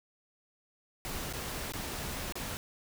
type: noise with dropouts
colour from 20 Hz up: pink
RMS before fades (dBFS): -38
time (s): 1.05-2.57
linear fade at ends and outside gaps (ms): 0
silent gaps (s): 1.327-1.335 / 1.721-1.736 / 2.323-2.355
effects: none